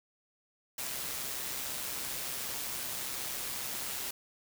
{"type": "noise with amplitude modulation", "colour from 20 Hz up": "white", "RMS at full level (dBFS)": -36, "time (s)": [0.78, 4.11], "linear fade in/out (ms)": 5, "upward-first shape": "sine", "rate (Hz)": 131, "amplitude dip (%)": 35, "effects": []}